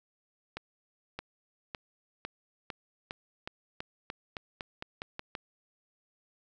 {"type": "accelerating click train", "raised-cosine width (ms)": 0.3, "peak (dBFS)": -21, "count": 15, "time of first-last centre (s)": [0.57, 5.352], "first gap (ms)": 620, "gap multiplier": 0.9, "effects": []}